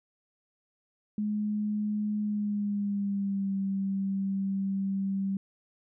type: tone with pitch glide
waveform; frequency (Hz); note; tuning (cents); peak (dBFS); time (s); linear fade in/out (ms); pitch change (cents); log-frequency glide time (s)
sine; 210 to 194.81; G#3 to G3; +19 to -11; -27; 1.18-5.37; 2; -130; 2.21-3.55
effects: none